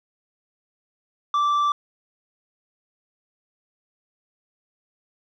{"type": "tone with tanh clipping", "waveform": "sine", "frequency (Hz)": 1169, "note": "D6", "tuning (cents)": -8, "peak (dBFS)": -19, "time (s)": [1.34, 1.72], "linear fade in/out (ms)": 2, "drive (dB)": 5, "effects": []}